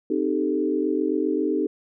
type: chord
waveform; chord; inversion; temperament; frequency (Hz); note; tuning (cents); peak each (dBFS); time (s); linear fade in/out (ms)
sine; A half-diminished seventh; first; equal with one note detuned; 261.6 / 308.6 / 392 / 440; C4 / Eb4 / G4 / A4; 0 / -14 / 0 / 0; -28 / -24 / -26 / -28; 0.1-1.67; 5
effects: none